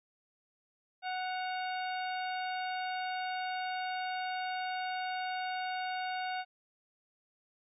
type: harmonic tone with a mistuned harmonic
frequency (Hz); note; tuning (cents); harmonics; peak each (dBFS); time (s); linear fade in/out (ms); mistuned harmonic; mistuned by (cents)
740; F#5; 0; 1 / 2 / 3 / 4 / 5 / 6; -35 / -41 / -45 / -47 / -49 / -51; 1.02-6.45; 50; 4; -91
effects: none